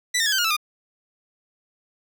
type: tone with pitch steps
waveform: 15% pulse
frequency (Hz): 1975.5 / 1822 / 1680.5 / 1549.9 / 1429.5 / 1318.5 / 1216.1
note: B6 / A#6 / G#6 / G6 / F6 / E6 / D#6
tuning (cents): 0 / -40 / +20 / -20 / +40 / 0 / -40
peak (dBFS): -13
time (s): 0.14-0.567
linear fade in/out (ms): 10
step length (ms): 61
effects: none